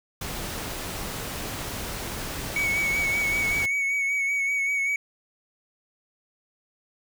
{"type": "noise", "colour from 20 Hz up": "pink", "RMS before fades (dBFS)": -33, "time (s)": [0.21, 3.66], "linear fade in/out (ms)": 5}
{"type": "tone with vibrato", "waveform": "triangle", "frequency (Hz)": 2235, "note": "C#7", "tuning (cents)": 14, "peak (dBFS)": -21, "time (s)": [2.56, 4.96], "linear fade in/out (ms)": 2, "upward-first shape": "sine", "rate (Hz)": 5.2, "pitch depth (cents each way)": 31}
{"effects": []}